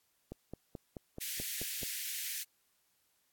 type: click train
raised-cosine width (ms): 2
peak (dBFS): -29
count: 8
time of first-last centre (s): 0.32-1.832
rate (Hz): 4.63
type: high-pass noise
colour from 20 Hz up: white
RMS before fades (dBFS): -39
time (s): 1.2-2.44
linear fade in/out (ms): 20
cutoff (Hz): 1700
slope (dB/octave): 48
effects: white hiss -75 dBFS RMS until 3.32 s + AAC 64 kbps